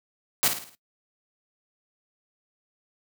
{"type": "noise with echo", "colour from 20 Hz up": "white", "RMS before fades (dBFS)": -21, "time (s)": [0.43, 0.48], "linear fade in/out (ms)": 0, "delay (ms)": 54, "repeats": 5, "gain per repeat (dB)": -7, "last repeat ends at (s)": 0.75, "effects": ["noise-tail reverb RT60 0.1 s tail -18 dB re dry", "high-pass 100 Hz 12 dB/octave"]}